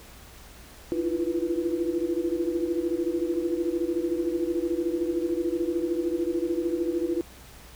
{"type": "tone cluster", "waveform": "sine", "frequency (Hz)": [309.1, 334.7, 348.1, 491.4], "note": ["D#4", "E4", "F4", "B4"], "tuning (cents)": [-11, 26, -6, -9], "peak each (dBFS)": [-34, -28, -28, -34], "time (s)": [0.92, 7.21], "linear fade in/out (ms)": 0, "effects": ["added 60 Hz sine -51 dBFS peak until 7.75 s", "pink hiss -49 dBFS RMS until 7.75 s"]}